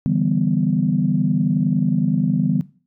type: chord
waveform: sine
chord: E minor seventh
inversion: third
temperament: equal with one note detuned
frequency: 145.57 / 164.81 / 196 / 246.9 Hz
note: D3 / E3 / G3 / B3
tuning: -15 / 0 / 0 / 0 cents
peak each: -21 dBFS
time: 0.06-2.61 s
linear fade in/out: 0 ms
effects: noise-tail reverb RT60 0.4 s tail -19 dB re dry + tanh soft clip ceiling -5 dBFS